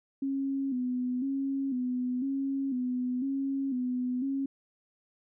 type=tone with vibrato; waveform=sine; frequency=261.2 Hz; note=C4; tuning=3 cents flat; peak=-28 dBFS; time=0.22-4.46 s; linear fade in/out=5 ms; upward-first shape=square; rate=1 Hz; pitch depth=75 cents each way; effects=none